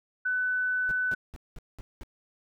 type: tone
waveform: sine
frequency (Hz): 1500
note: F#6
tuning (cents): +23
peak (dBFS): -25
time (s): 0.25-1.15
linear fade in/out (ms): 10
type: noise bursts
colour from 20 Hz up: brown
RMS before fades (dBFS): -40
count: 6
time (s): 0.89-2.034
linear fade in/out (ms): 0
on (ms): 24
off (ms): 200
effects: none